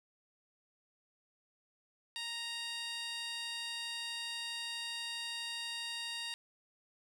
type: tone with band-pass filter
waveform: 15% pulse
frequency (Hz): 932.3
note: A#5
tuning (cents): 0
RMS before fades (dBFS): -41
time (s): 2.16-6.34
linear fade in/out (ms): 0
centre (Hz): 4700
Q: 1.3
effects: none